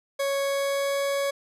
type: tone with pitch glide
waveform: 40% pulse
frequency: 554.4 to 558.3 Hz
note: C#5 to C#5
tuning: 0 to +12 cents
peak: -23 dBFS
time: 0.19-1.31 s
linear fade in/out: 10 ms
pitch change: +12 cents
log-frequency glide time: 0.41-1 s
effects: resampled to 32000 Hz